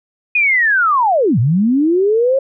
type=linear two-way sweep; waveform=sine; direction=down then up; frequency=2501 to 106.7 to 550 Hz; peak=-10 dBFS; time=0.35-2.39 s; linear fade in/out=5 ms; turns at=1.39 s; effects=none